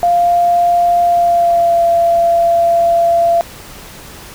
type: tone with pitch glide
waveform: sine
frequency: 697 to 681.1 Hz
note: F5 to F5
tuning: -4 to -44 cents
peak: -8 dBFS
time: 0.03-3.41 s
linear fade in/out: 0 ms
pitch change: -40 cents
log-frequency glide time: 1.02-1.82 s
effects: pink hiss -34 dBFS RMS until 4.34 s